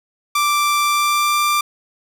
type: tone with pitch glide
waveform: sawtooth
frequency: 1174.7 to 1184.2 Hz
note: D6 to D6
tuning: 0 to +14 cents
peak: -11 dBFS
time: 0.35-1.61 s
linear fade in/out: 5 ms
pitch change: +14 cents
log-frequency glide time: 0.8-1.42 s
effects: none